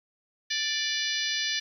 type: harmonic tone with a mistuned harmonic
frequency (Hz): 587.3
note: D5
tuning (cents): 0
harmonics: 3 / 4 / 5 / 6 / 7 / 8 / 9 / 10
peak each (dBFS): -33 / -36 / -35 / -33 / -35 / -36 / -37 / -37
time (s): 0.5-1.6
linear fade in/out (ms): 10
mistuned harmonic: 9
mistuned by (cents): -63
effects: 10-bit